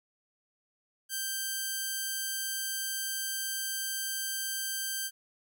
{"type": "tone", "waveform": "5% pulse", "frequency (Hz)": 1569, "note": "G6", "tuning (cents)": 1, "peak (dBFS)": -21, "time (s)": [1.09, 5.11], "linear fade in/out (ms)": 50, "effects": []}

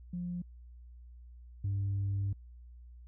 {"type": "tone pair in turn", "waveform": "sine", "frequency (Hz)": [176.4, 99], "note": ["F3", "G2"], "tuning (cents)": [18, 18], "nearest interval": "minor seventh", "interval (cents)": 1000, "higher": "first", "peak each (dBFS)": [-34, -28], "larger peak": "second", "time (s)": [[0.13, 0.42], [1.64, 2.33]], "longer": "second", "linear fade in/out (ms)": 5, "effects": ["tanh soft clip ceiling -28 dBFS", "added 60 Hz sine -49 dBFS peak until 3.07 s"]}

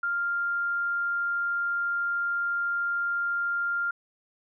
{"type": "tone", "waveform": "sine", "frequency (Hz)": 1396.9, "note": "F6", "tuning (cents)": 0, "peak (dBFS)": -25, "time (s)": [0.03, 3.91], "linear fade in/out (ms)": 5, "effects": []}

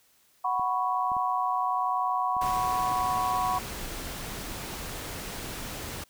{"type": "chord", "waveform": "sine", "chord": "F# suspended fourth", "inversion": "none", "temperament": "equal", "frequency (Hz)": [740, 987.8, 1108.7], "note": ["F#5", "B5", "C#6"], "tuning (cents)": [0, 0, 0], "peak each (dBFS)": -29, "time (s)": [0.44, 3.59], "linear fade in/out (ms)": 10}
{"type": "clicks", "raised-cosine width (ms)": 3, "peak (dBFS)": -32, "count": 5, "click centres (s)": [0.596, 1.118, 1.167, 2.367, 2.448]}
{"type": "noise", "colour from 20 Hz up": "pink", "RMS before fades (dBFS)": -37, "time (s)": [2.41, 6.04], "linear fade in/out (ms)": 5}
{"effects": ["white hiss -64 dBFS RMS until 6.09 s"]}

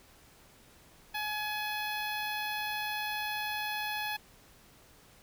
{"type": "tone with notch filter", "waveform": "10% pulse", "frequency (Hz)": 845, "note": "G#5", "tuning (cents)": 30, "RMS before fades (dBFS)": -35, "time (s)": [1.14, 4.17], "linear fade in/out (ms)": 10, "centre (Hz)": 7300, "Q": 0.53, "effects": ["pink hiss -59 dBFS RMS until 5.22 s"]}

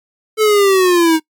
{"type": "linear sweep", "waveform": "square", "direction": "down", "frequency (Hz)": [439.7, 312.6], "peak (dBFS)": -9, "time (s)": [0.37, 1.2], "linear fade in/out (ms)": 50, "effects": ["noise-tail reverb RT60 0.1 s tail -23 dB re dry", "MP3 96 kbps"]}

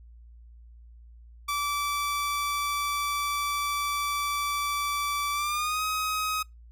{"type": "tone with pitch glide", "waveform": "sawtooth", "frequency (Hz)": [1159, 1263.9], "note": ["D6", "D#6"], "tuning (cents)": [-23, 27], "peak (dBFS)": -23, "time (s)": [1.48, 6.43], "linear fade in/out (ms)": 10, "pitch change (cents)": 150, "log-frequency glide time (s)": [5.33, 5.83], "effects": ["noise-tail reverb RT60 0.2 s tail -26 dB re dry", "added 58 Hz sine -47 dBFS peak until 6.71 s"]}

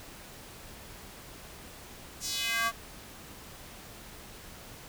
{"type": "tone with high-pass filter sweep", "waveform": "square", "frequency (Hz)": 229.1, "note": "A#3", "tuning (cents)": -30, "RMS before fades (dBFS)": -31, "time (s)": [2.2, 2.72], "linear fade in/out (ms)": 50, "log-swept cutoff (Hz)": [6700, 1000], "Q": 2.1, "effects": ["pink hiss -48 dBFS RMS until 4.88 s"]}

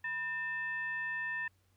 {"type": "tone with frequency modulation", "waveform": "sine", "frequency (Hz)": 1800, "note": "A6", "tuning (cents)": 39, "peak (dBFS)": -34, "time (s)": [0.04, 1.48], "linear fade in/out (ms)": 5, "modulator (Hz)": 819, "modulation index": 0.48, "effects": ["added 93 Hz sine -69 dBFS peak until 1.76 s", "pink hiss -75 dBFS RMS until 1.76 s"]}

